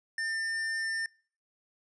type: tone with hard clipping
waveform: sine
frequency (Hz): 1799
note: A6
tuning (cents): +38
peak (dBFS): -32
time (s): 0.18-1.06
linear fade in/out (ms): 2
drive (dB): 14
effects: noise-tail reverb RT60 0.5 s tail -26 dB re dry + resampled to 22050 Hz